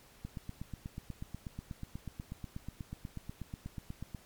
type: click train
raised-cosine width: 5 ms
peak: -28 dBFS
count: 33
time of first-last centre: 0.25-4.148 s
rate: 8.21 Hz
effects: pink hiss -60 dBFS RMS until 4.25 s + MP3 96 kbps